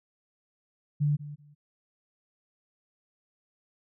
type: tone with echo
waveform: sine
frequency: 146.83 Hz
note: D3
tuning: in tune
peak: -22 dBFS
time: 1-1.17 s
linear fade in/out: 20 ms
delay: 190 ms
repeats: 2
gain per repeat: -15 dB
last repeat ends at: 1.55 s
effects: none